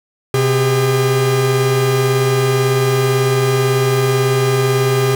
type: tone pair together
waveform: 45% pulse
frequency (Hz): 128.3 / 403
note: C3 / G4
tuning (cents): -34 / +48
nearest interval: octave + minor sixth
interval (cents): 1982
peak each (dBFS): -15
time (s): 0.34-5.15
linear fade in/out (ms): 2
effects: none